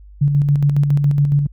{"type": "tone with tremolo", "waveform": "sine", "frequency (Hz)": 143.6, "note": "D3", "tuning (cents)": -39, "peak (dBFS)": -10, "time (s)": [0.21, 1.47], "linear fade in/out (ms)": 10, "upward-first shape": "square", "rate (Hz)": 7.2, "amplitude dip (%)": 40, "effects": ["added 50 Hz sine -38 dBFS peak until 1.52 s"]}